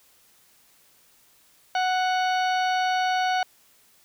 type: harmonic tone with a mistuned harmonic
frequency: 740 Hz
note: F#5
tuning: in tune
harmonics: 1 / 2 / 3 / 4 / 5 / 6 / 8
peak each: -22 / -29 / -35 / -35 / -40 / -38 / -44 dBFS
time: 1.75-3.43 s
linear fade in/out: 2 ms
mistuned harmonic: 8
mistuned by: -33 cents
effects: white hiss -59 dBFS RMS until 4.04 s